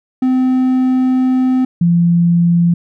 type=tone pair in turn; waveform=triangle / sine; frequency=257 / 171.53 Hz; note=C4 / F3; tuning=-31 / -31 cents; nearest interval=perfect fifth; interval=700 cents; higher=first; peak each=-8 dBFS; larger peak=neither; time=0.22-1.65 / 1.81-2.74 s; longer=first; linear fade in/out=5 ms; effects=none